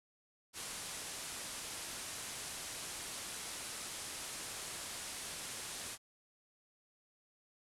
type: low-pass noise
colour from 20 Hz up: white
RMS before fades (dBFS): -45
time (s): 0.53-5.98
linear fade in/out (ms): 50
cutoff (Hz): 11000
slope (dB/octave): 48
effects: none